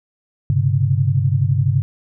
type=tone cluster; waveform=sine; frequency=99.8 / 129 / 140.8 Hz; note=G2 / C3 / C#3; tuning=+32 / -24 / +27 cents; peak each=-18 dBFS; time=0.5-1.82 s; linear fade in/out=0 ms; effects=none

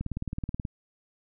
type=click train; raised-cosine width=5 ms; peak=-19 dBFS; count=13; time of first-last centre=0.01-0.652 s; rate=18.7 Hz; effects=none

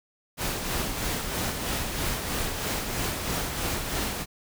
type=noise with tremolo; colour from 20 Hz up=pink; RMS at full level=-28 dBFS; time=0.37-4.26 s; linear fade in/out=50 ms; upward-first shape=sine; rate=3.1 Hz; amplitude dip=40%; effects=none

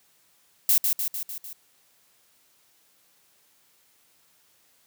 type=noise with echo; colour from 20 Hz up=violet; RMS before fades=-19 dBFS; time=0.69-0.78 s; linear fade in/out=2 ms; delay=150 ms; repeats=5; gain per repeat=-4 dB; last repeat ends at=1.53 s; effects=white hiss -63 dBFS RMS until 4.86 s + high-pass 80 Hz 12 dB/octave

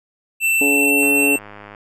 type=tone with pitch glide; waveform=square; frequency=2675 to 2701 Hz; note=E7 to E7; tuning=+25 to +42 cents; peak=-15 dBFS; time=0.4-1.39 s; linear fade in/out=50 ms; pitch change=+17 cents; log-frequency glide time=0.61-0.95 s
type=harmonic tone; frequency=142.2 Hz; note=C#3; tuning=45 cents sharp; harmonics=2 / 3 / 4 / 5 / 6; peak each=-19 / -22 / -30 / -33 / -34 dBFS; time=0.61-1.36 s; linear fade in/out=2 ms
type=click train; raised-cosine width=0.5 ms; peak=-22 dBFS; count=75; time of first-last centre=1.03-1.748 s; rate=103 Hz
effects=none

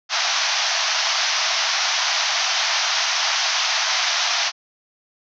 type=band-pass noise; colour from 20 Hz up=white; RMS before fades=-21 dBFS; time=0.09-4.52 s; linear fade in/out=50 ms; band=630 to 6200 Hz; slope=96 dB/octave; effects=none

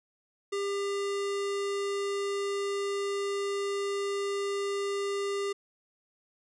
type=tone; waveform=square; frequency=400 Hz; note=G4; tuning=35 cents sharp; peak=-30 dBFS; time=0.52-5.53 s; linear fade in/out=10 ms; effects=resampled to 22050 Hz

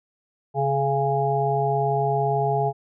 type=harmonic tone with a mistuned harmonic; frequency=137.7 Hz; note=C#3; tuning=11 cents flat; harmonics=1 / 3 / 5 / 6; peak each=-25 / -25 / -25 / -25 dBFS; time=0.54-2.73 s; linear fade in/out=50 ms; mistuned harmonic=3; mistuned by=+29 cents; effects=none

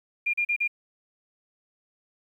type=tone bursts; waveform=sine; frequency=2408 Hz; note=D7; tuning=43 cents sharp; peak=-22 dBFS; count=4; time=0.26-0.678 s; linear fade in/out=10 ms; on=76 ms; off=38 ms; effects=10-bit

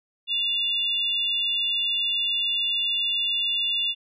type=tone pair together; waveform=sine; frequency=2800 / 3493 Hz; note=F7 / A7; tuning=+4 / -13 cents; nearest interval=major third; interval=383 cents; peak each=-25 dBFS; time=0.27-3.95 s; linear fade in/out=50 ms; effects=none

